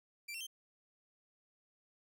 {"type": "tone with pitch steps", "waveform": "sawtooth", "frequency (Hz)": [2349, 2714, 3136], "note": ["D7", "E7", "G7"], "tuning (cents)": [0, 50, 0], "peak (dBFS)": -39, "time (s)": [0.28, 0.469], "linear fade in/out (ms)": 10, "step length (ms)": 63, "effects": []}